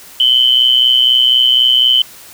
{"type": "tone pair together", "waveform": "sine", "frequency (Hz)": [2995, 3119], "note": ["F#7", "G7"], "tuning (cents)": [20, -9], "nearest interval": "minor second", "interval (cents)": 71, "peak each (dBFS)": -10, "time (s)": [0.2, 2.02], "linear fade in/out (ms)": 2, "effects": ["white hiss -37 dBFS RMS until 2.33 s"]}